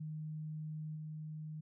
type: tone with level steps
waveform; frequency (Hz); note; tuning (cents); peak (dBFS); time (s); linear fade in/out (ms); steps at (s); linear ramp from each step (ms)
sine; 154.7; D#3; -10; -40 / -42; 0-1.61; 10; 0.95; 20
effects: none